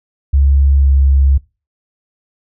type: tone with pitch glide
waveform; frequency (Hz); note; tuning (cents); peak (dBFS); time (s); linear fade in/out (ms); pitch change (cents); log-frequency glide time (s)
sine; 69.3 to 68.39; C#2 to C#2; 0 to -23; -7; 0.33-1.38; 10; -23; 0.79-0.87
effects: noise-tail reverb RT60 0.3 s tail -22 dB re dry